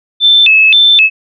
sine tone with vibrato, 3032 Hz, F#7, 42 cents sharp, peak -3 dBFS, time 0.2-1.1 s, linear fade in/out 50 ms, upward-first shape square, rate 1.9 Hz, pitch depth 270 cents each way, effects none

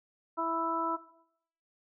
harmonic tone, 329.8 Hz, E4, 1 cent sharp, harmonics 1 / 2 / 3 / 4, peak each -37 / -36 / -33 / -34 dBFS, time 0.37-0.97 s, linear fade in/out 20 ms, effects noise-tail reverb RT60 0.7 s tail -17 dB re dry

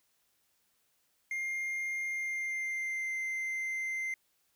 triangle tone with pitch glide, 2116 to 2082 Hz, C7 to C7, +19 to -9 cents, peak -31 dBFS, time 1.31-4.14 s, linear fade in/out 2 ms, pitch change -28 cents, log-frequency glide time 2.06-3.18 s, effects white hiss -74 dBFS RMS until 4.55 s

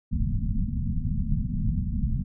pink low-pass noise, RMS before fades -26 dBFS, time 0.11-2.24 s, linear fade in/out 20 ms, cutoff 240 Hz, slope 96 dB/octave, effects none

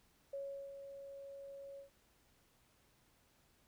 sine tone with ADSR envelope, 554.4 Hz, C#5, in tune, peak -40 dBFS, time 0.33-1.9 s, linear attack 6 ms, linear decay 380 ms, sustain -8 dB, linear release 120 ms, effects pink hiss -72 dBFS RMS until 3.67 s

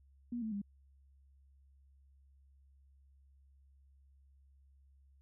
sine tone with pitch steps, 239.7 / 219.8 / 201.6 Hz, A#3 / A3 / G3, +48 / -2 / +49 cents, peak -36 dBFS, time 0.32-0.617 s, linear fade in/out 5 ms, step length 99 ms, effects added 68 Hz sine -62 dBFS peak until 5.21 s

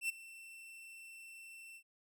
45% pulse tone with ADSR envelope, 2687 Hz, E7, 33 cents sharp, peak -32 dBFS, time 0.01-1.83 s, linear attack 82 ms, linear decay 13 ms, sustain -19 dB, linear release 73 ms, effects none

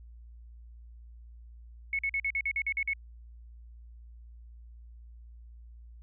sine tone bursts, 2200 Hz, C#7, 14 cents flat, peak -27 dBFS, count 10, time 1.93-2.934 s, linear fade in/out 2 ms, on 59 ms, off 46 ms, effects added 58 Hz sine -47 dBFS peak until 6.02 s

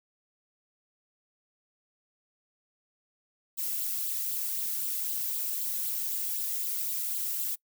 violet noise with flanger, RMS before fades -32 dBFS, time 3.57-7.56 s, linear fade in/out 20 ms, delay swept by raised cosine 0.24 to 1.54 ms, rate 3.9 Hz, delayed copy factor +0.55, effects noise-tail reverb RT60 0.1 s tail -24 dB re dry

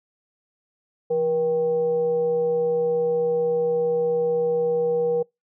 sine tone with frequency modulation, 478.3 Hz, A#4, 44 cents sharp, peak -19 dBFS, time 1.1-5.23 s, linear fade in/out 10 ms, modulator 307 Hz, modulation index 0.31, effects noise-tail reverb RT60 0.2 s tail -26 dB re dry

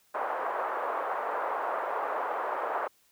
white band-pass noise, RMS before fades -32 dBFS, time 0.14-2.88 s, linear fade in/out 10 ms, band 480 to 1200 Hz, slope 24 dB/octave, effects white hiss -66 dBFS RMS until 3.11 s

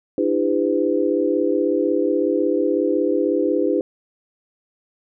sine tone cluster, 298.9 / 335.2 / 400.8 / 505 Hz, D4 / E4 / G4 / B4, +31 / +29 / +38 / +39 cents, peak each -22 dBFS, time 0.18-3.81 s, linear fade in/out 2 ms, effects none

